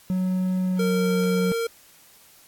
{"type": "tone with pitch glide", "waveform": "triangle", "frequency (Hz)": [185, 181.82], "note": ["F#3", "F#3"], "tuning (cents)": [0, -30], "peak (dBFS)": -19, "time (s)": [0.1, 1.52], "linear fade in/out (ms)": 0, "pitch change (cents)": -30, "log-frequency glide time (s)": [0.6, 1.15]}
{"type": "tone", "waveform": "square", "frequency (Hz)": 460.6, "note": "A#4", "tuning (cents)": -21, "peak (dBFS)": -24, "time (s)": [0.79, 1.67], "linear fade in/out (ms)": 5}
{"effects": ["white hiss -53 dBFS RMS until 2.47 s", "AAC 64 kbps"]}